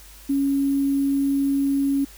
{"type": "tone with sample-and-hold", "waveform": "sine", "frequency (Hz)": 277.2, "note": "C#4", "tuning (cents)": 0, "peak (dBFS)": -18, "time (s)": [0.29, 2.05], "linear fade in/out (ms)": 10, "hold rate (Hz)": 11025, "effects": ["added 50 Hz sine -46 dBFS peak until 2.17 s", "white hiss -47 dBFS RMS until 2.17 s"]}